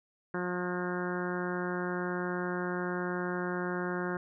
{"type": "harmonic tone with a mistuned harmonic", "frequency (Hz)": 178.9, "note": "F3", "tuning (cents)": 42, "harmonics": [1, 2, 3, 4, 5, 6, 7, 8, 9, 10], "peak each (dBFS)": [-36, -35, -42, -44, -45, -43, -46, -41, -42, -48], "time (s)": [0.34, 4.17], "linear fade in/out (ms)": 2, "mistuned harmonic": 10, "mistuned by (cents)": 31, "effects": []}